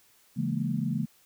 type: chord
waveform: sine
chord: A# half-diminished seventh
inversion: first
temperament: just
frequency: 139.85 / 167.82 / 209.8 / 233.1 Hz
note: C#3 / E3 / G#3 / A#3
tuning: +16 / +31 / +18 / 0 cents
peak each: -32 dBFS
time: 0.36-1.06 s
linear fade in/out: 20 ms
effects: white hiss -62 dBFS RMS until 1.25 s